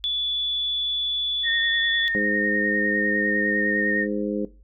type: tone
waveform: sine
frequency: 3446 Hz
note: A7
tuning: 37 cents flat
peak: -22 dBFS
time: 0.04-2.08 s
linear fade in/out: 0 ms
type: tone with vibrato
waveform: sine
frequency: 1845 Hz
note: A#6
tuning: 18 cents flat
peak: -22 dBFS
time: 1.43-4.07 s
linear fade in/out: 50 ms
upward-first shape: sine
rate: 9.9 Hz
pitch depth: 19 cents each way
type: harmonic tone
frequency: 103.7 Hz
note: G#2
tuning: 2 cents flat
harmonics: 2 / 3 / 4 / 5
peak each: -27 / -29 / -30 / -31 dBFS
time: 2.15-4.45 s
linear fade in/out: 0 ms
effects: noise-tail reverb RT60 0.3 s tail -17 dB re dry + added 50 Hz sine -48 dBFS peak until 4.63 s